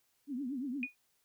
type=tone with vibrato; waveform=sine; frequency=264.6 Hz; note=C4; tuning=20 cents sharp; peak=-35 dBFS; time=0.27-0.87 s; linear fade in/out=50 ms; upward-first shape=triangle; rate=8.6 Hz; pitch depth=210 cents each way
type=tone with exponential decay; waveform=sine; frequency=2460 Hz; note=D#7; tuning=20 cents flat; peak=-30 dBFS; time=0.83-0.95 s; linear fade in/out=1 ms; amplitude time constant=24 ms
effects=white hiss -75 dBFS RMS until 1.24 s